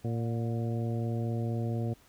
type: harmonic tone with a mistuned harmonic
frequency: 115.5 Hz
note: A#2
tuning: 16 cents flat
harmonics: 1 / 2 / 3 / 4 / 5 / 6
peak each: -30 / -36 / -40 / -42 / -44 / -46 dBFS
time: 0.04-1.94 s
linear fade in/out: 10 ms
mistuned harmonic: 6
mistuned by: +64 cents
effects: pink hiss -61 dBFS RMS until 2.08 s